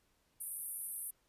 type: band-pass noise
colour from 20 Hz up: white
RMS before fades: -43 dBFS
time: 0.4-1.11 s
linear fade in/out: 10 ms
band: 9000 to 13000 Hz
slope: 96 dB/octave
effects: pink hiss -75 dBFS RMS until 1.28 s + resampled to 32000 Hz